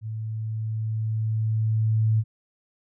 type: tone with level ramp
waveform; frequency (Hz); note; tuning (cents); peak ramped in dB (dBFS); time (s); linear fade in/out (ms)
sine; 110; A2; 0; -29 to -17; 0.01-2.24; 50
effects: none